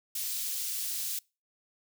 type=high-pass noise; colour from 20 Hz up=white; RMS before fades=-34 dBFS; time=0.15-1.19 s; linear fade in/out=5 ms; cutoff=3800 Hz; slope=12 dB/octave; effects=noise-tail reverb RT60 0.3 s tail -26 dB re dry